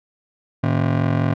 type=ring-modulated tone; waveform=30% pulse; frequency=130.81 Hz; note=C3; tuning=in tune; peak=-11 dBFS; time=0.63-1.34 s; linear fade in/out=10 ms; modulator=22.5 Hz; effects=low-pass 2000 Hz 12 dB/octave